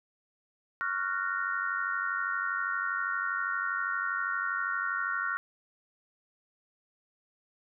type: chord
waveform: sine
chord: Gb major seventh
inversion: second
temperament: just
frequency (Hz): 1110 / 1387.5 / 1480 / 1850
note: Db6 / F6 / Gb6 / Bb6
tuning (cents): +2 / -12 / 0 / -14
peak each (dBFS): -37 / -32 / -34 / -37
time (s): 0.81-5.37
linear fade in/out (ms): 0
effects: none